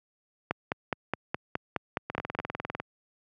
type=two click trains; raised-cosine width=0.5 ms; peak=-17 / -12 dBFS; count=15 / 10; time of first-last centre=2.1-2.8 / 0.51-2.389 s; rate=20 / 4.79 Hz; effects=high-pass 100 Hz 12 dB/octave